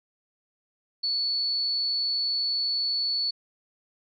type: tone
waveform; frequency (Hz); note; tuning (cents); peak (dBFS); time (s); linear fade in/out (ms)
sine; 4436; C#8; 0; -24; 1.03-3.31; 10
effects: none